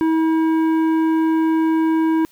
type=tone with tanh clipping; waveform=triangle; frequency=321.4 Hz; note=E4; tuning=44 cents flat; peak=-16 dBFS; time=0.01-2.25 s; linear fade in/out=0 ms; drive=15 dB; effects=white hiss -54 dBFS RMS until 2.31 s